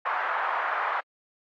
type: band-pass noise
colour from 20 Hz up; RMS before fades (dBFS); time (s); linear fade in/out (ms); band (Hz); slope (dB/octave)
white; -28; 0.05-1.01; 10; 730 to 1500; 24
effects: AAC 48 kbps